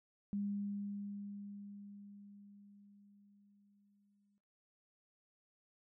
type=tone with exponential decay; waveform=sine; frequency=202.3 Hz; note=G#3; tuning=45 cents flat; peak=-35 dBFS; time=0.33-4.38 s; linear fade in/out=0 ms; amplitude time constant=880 ms; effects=noise-tail reverb RT60 0.6 s tail -20 dB re dry